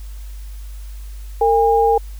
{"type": "tone pair together", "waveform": "sine", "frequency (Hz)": [455.2, 811], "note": ["A#4", "G#5"], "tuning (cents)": [-41, -41], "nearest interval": "minor seventh", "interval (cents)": 1000, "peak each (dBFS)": -14, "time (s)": [1.41, 1.98], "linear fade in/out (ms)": 5, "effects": ["added 50 Hz sine -29 dBFS peak until 2.19 s", "white hiss -48 dBFS RMS until 2.19 s"]}